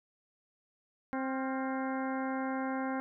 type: harmonic tone with a mistuned harmonic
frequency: 264.1 Hz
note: C4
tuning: 16 cents sharp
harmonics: 1 / 2 / 3 / 4 / 5 / 6 / 7 / 8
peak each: -34 / -40 / -39 / -43 / -45 / -45 / -50 / -50 dBFS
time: 1.13-3 s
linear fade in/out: 0 ms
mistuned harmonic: 5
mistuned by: +84 cents
effects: none